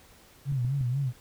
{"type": "tone with vibrato", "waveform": "sine", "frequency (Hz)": 130.81, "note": "C3", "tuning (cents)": 0, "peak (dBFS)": -25, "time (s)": [0.45, 1.13], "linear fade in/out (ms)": 50, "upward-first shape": "sine", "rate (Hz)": 4.1, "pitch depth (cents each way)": 140}
{"type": "clicks", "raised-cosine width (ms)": 5, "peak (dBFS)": -28, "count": 3, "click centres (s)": [0.521, 0.649, 0.811]}
{"effects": ["pink hiss -56 dBFS RMS until 1.2 s"]}